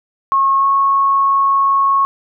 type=tone with pitch glide; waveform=sine; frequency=1088 to 1098.7 Hz; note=C#6 to C#6; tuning=-33 to -16 cents; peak=-10 dBFS; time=0.32-2.05 s; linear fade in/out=0 ms; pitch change=+17 cents; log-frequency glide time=0.57-0.66 s; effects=none